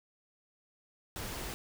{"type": "noise", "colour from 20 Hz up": "pink", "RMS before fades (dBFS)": -40, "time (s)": [1.16, 1.54], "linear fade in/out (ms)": 0, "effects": []}